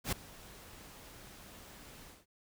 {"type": "noise with ADSR envelope", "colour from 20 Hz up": "pink", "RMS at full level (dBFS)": -32, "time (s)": [0.04, 2.26], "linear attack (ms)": 85, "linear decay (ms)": 3, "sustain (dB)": -21, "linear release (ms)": 190, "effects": []}